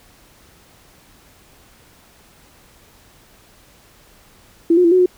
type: tone with pitch steps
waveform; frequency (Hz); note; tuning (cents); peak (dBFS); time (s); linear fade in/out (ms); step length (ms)
sine; 334.8 / 359.5 / 337.4 / 368.1 / 362; E4 / F#4 / E4 / F#4 / F#4; +27 / -50 / +40 / -9 / -38; -9; 4.7-5.06; 5; 72
effects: pink hiss -50 dBFS RMS until 5.17 s